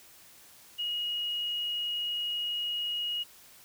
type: tone with hard clipping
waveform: triangle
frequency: 2887 Hz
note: F#7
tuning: 43 cents flat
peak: -30 dBFS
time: 0.78-3.24 s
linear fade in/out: 20 ms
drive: 3 dB
effects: white hiss -55 dBFS RMS until 3.64 s